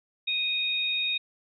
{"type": "tone pair together", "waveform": "sine", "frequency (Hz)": [2489, 3729], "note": ["D#7", "A#7"], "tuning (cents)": [0, 0], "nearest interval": "perfect fifth", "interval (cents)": 700, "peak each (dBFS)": [-29, -27], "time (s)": [0.27, 1.18], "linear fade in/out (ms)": 10, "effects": []}